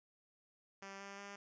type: tone with pitch steps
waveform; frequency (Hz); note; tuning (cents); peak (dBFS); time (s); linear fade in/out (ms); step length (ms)
5% pulse; 196 / 198.28 / 200.6; G3 / G3 / G3; 0 / +20 / +40; -37; 0.82-1.36; 5; 180
effects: resampled to 16000 Hz